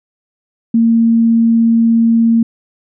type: tone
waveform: sine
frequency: 229.2 Hz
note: A#3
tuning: 29 cents flat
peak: -7 dBFS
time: 0.74-2.43 s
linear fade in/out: 5 ms
effects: none